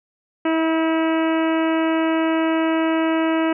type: harmonic tone with a mistuned harmonic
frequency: 323.2 Hz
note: E4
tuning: 34 cents flat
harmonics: 1 / 2 / 3 / 4 / 5 / 6 / 7 / 8 / 9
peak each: -18 / -24 / -28 / -30 / -32 / -34 / -35 / -36 / -37 dBFS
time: 0.45-3.53 s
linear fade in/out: 5 ms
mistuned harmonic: 5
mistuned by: -18 cents
effects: none